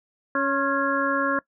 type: harmonic tone with a mistuned harmonic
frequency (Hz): 277.2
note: C#4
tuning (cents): 0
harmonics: 1 / 2 / 4 / 5 / 6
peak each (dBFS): -27 / -27 / -27 / -27 / -27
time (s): 0.35-1.39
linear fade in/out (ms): 2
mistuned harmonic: 4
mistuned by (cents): -44
effects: noise-tail reverb RT60 0.1 s tail -21 dB re dry